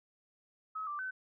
sine tone with pitch steps, 1280 / 1176 / 1521 Hz, D#6 / D6 / F#6, +49 / +2 / +47 cents, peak -36 dBFS, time 0.75-1.11 s, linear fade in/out 10 ms, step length 120 ms, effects none

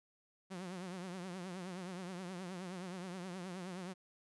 sawtooth tone with vibrato, 182.3 Hz, F#3, 25 cents flat, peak -39 dBFS, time 0.5-3.94 s, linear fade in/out 20 ms, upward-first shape triangle, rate 9.5 Hz, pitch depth 120 cents each way, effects resampled to 24000 Hz

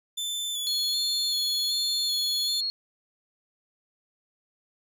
sawtooth tone with vibrato, 3480 Hz, A7, 20 cents flat, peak -26 dBFS, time 0.17-2.61 s, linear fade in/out 10 ms, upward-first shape square, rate 1.3 Hz, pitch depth 26 cents each way
sine tone, 4306 Hz, C8, 49 cents sharp, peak -26 dBFS, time 0.67-2.7 s, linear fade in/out 0 ms
effects none

